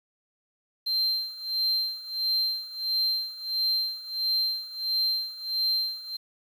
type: tone with tremolo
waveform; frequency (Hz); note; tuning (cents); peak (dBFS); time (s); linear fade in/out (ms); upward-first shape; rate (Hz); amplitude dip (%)
triangle; 4140; C8; -19; -21; 0.86-6.17; 10; sine; 1.5; 85
effects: 9-bit